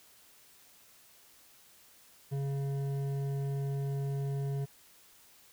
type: tone with hard clipping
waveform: sine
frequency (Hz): 138.59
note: C#3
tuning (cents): 0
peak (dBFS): -33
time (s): 2.31-4.66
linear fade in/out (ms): 20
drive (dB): 9
effects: white hiss -60 dBFS RMS until 5.52 s